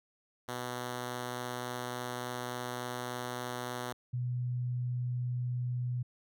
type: tone pair in turn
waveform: 5% pulse / sine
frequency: 123.47 / 123.47 Hz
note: B2 / B2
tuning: 0 / 0 cents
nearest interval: unison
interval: 0 cents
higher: neither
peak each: -25 / -31 dBFS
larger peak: first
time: 0.48-3.93 / 4.13-6.03 s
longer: first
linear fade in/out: 10 ms
effects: none